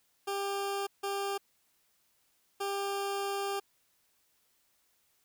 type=tone bursts at uneven times; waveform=20% pulse; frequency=397.6 Hz; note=G4; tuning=25 cents sharp; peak=-27 dBFS; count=3; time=0.27-0.87 / 1.03-1.38 / 2.6-3.6 s; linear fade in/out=10 ms; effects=white hiss -72 dBFS RMS until 5.24 s